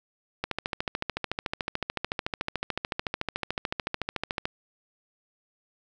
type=click train; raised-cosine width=0.3 ms; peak=-12 dBFS; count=56; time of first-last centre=0.44-4.455 s; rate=13.7 Hz; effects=none